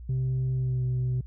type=tone with pitch glide; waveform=sine; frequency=129.7 to 126.52 Hz; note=C3 to B2; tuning=-15 to +42 cents; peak=-22 dBFS; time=0.09-1.21 s; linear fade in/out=5 ms; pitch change=-43 cents; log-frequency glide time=0.52-0.84 s; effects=tanh soft clip ceiling -23 dBFS + added 60 Hz sine -39 dBFS peak until 1.26 s